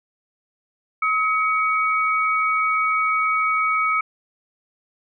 sine tone pair together, 1275.7 / 2247 Hz, D#6 / C#7, +43 / +23 cents, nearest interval minor seventh, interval 980 cents, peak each -19 / -22 dBFS, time 1.02-4.01 s, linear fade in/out 5 ms, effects none

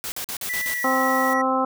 white noise bursts, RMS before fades -30 dBFS, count 6, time 0.04-0.74 s, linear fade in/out 0 ms, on 80 ms, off 44 ms
blue noise, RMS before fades -35 dBFS, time 0.43-1.34 s, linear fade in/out 10 ms
triangle tone with pitch glide, 1975.5 to 1929.3 Hz, B6 to B6, 0 to -41 cents, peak -23 dBFS, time 0.49-1.42 s, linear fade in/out 10 ms, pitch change -41 cents, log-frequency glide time 0.66-0.89 s
harmonic tone, 261.6 Hz, C4, in tune, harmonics 1 / 2 / 3 / 4 / 5, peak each -25 / -25 / -25 / -25 / -25 dBFS, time 0.84-1.65 s, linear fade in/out 5 ms
effects none

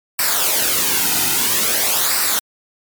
white noise with flanger, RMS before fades -17 dBFS, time 0.19-2.39 s, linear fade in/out 0 ms, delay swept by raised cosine 0.3 to 1.8 ms, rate 0.5 Hz, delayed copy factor -0.65, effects MP3 96 kbps

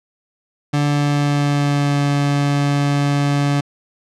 30% pulse tone with pitch glide, 145.5 to 142.92 Hz, D3 to D3, -16 to -47 cents, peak -12 dBFS, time 0.73-3.61 s, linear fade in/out 10 ms, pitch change -31 cents, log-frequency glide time 0.84-2.02 s, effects low-pass 7000 Hz 12 dB/octave

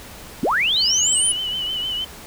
sine linear sweep, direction up, 170.9 to 9956 Hz, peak -16 dBFS, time 0.43-1.32 s, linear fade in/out 2 ms
sine tone with vibrato, 3000 Hz, F#7, 23 cents sharp, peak -22 dBFS, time 0.76-2.05 s, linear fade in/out 10 ms, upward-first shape triangle, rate 6.5 Hz, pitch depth 61 cents each way
effects pink hiss -39 dBFS RMS until 2.26 s

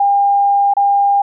sine tone with dropouts, 803 Hz, G5, 41 cents sharp, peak -9 dBFS, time 0-1.22 s, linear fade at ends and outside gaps 5 ms, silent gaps 0.738-0.767 s, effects none

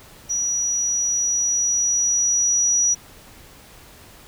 sine tone with level ramp, 5830 Hz, F#8, 26 cents flat, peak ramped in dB -20 to -15 dBFS, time 0.29-2.95 s, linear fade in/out 20 ms, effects pink hiss -46 dBFS RMS until 4.27 s

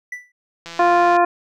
triangle tone with exponential decay, 1975.5 Hz, B6, in tune, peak -22 dBFS, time 0.12-0.32 s, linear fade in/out 5 ms, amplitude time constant 43 ms
click train, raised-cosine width 0.2 ms, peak -17 dBFS, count 86, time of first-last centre 0.66-1.166 s, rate 168 Hz
harmonic tone, 349.2 Hz, F4, in tune, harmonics 1 / 2 / 3 / 4 / 5 / 7, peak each -19 / -14 / -18 / -25 / -26 / -33 dBFS, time 0.79-1.25 s, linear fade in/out 5 ms
effects none

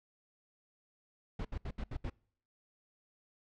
brown noise bursts, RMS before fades -38 dBFS, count 6, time 1.39-2.099 s, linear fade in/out 5 ms, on 59 ms, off 71 ms, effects noise-tail reverb RT60 0.6 s tail -26 dB re dry + low-pass 4000 Hz 12 dB/octave

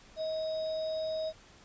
sine tone with sample-and-hold, 633 Hz, D#5, 30 cents sharp, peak -31 dBFS, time 0.16-1.33 s, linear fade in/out 50 ms, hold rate 4410 Hz, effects pink hiss -57 dBFS RMS until 1.64 s + resampled to 16000 Hz

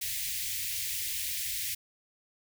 white band-stop noise, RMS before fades -34 dBFS, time 0.01-1.75 s, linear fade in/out 10 ms, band 120 to 1900 Hz, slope 48 dB/octave, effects none

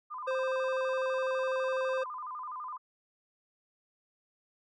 sine tone with vibrato, 1108.7 Hz, C#6, in tune, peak -37 dBFS, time 0.1-2.78 s, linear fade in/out 20 ms, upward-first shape square, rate 12 Hz, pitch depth 150 cents each way
square tone, 523.3 Hz, C5, in tune, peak -30 dBFS, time 0.27-2.04 s, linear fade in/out 10 ms
effects low-pass 3000 Hz 12 dB/octave

